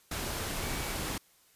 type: tone in noise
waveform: sine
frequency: 2272 Hz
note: C#7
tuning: 42 cents sharp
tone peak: -46 dBFS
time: 0.62-0.93 s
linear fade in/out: 5 ms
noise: pink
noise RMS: -35 dBFS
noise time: 0.11-1.18 s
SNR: -14 dB
effects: white hiss -64 dBFS RMS until 1.55 s + resampled to 32000 Hz